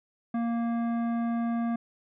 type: tone with hard clipping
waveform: sine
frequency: 233.1 Hz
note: A#3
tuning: in tune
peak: -28 dBFS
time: 0.34-1.76 s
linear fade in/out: 5 ms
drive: 12 dB
effects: resampled to 8000 Hz